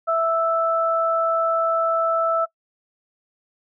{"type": "tone pair together", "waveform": "sine", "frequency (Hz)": [659.2, 1318.5], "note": ["E5", "E6"], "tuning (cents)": [0, 0], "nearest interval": "octave", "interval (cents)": 1200, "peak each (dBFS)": -20, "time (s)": [0.07, 2.46], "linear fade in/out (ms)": 20, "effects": ["noise-tail reverb RT60 0.1 s tail -22 dB re dry"]}